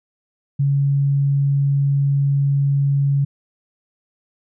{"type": "tone", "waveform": "sine", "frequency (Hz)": 140, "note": "C#3", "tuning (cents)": 18, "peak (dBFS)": -14, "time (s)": [0.59, 3.25], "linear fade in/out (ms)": 10, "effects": []}